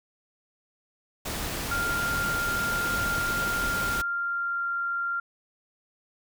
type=noise; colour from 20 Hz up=pink; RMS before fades=-32 dBFS; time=1.25-4.02 s; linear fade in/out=10 ms
type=tone with pitch glide; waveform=sine; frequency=1396.9 to 1387.3 Hz; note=F6 to F6; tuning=0 to -12 cents; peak=-26 dBFS; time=1.71-5.2 s; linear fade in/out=5 ms; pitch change=-12 cents; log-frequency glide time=3.76-4.66 s
effects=none